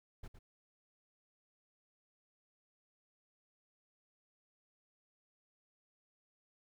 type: noise with echo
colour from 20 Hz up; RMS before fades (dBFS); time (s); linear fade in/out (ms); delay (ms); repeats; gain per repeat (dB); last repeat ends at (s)
brown; -45; 0.23-0.28; 10; 110; 1; -9; 0.39
effects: none